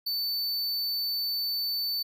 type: tone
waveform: square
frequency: 4520 Hz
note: C#8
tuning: 33 cents sharp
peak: -28 dBFS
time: 0.06-2.03 s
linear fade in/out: 10 ms
effects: none